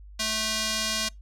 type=tone with band-pass filter; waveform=square; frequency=218.3 Hz; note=A3; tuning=13 cents flat; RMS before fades=-28 dBFS; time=0.19-1.09 s; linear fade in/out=10 ms; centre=5100 Hz; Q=1.2; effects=noise-tail reverb RT60 0.2 s tail -26 dB re dry + added 50 Hz sine -43 dBFS peak until 1.21 s